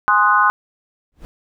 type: chord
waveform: sine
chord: Ab dominant seventh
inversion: none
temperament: equal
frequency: 830.6 / 1046.5 / 1244.5 / 1480 Hz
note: Ab5 / C6 / Eb6 / Gb6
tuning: 0 / 0 / 0 / 0 cents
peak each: -20 / -15 / -16 / -16 dBFS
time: 0.08-0.5 s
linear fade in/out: 0 ms
type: noise with exponential growth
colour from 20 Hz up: brown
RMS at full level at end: -32 dBFS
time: 1.12-1.25 s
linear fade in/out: 0 ms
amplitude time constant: 28 ms
effects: none